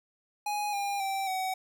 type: tone with pitch steps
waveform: square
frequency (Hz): 830.6 / 804.2 / 778.6 / 753.8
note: G#5 / G5 / G5 / F#5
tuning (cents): 0 / +44 / -12 / +32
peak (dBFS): -30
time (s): 0.46-1.54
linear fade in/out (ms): 5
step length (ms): 270
effects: 11-bit